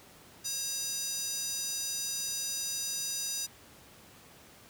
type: tone with high-pass filter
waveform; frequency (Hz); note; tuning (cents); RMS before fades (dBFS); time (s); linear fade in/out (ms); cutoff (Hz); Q
square; 543; C#5; -36; -35; 0.44-3.47; 20; 5700; 2.7
effects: pink hiss -55 dBFS RMS until 4.69 s + high-pass 80 Hz 12 dB/octave